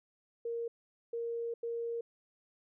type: tone bursts at uneven times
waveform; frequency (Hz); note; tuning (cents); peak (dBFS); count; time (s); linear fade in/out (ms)
sine; 466.2; A#4; 0; -34; 3; 0.45-0.68 / 1.13-1.54 / 1.63-2.01; 5
effects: none